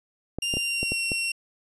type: clicks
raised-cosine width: 2 ms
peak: -17 dBFS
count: 6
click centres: 0.386 / 0.539 / 0.57 / 0.83 / 0.92 / 1.118 s
type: tone with pitch glide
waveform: sawtooth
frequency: 2794 to 2732 Hz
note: F7 to F7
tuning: 0 to -39 cents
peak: -22 dBFS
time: 0.42-1.32 s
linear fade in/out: 5 ms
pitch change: -39 cents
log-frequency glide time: 0.53-0.99 s
effects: resampled to 24000 Hz